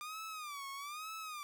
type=tone with vibrato; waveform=sawtooth; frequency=1196 Hz; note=D6; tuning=31 cents sharp; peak=-39 dBFS; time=0.01-1.43 s; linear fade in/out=0 ms; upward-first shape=sine; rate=1.1 Hz; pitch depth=150 cents each way; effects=none